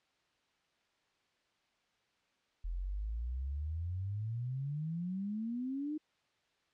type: exponential sweep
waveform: sine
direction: up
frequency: 41.2 to 311.4 Hz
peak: -35 dBFS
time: 2.64-5.98 s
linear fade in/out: 10 ms
effects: white hiss -75 dBFS RMS until 6.73 s + low-pass 4000 Hz 12 dB/octave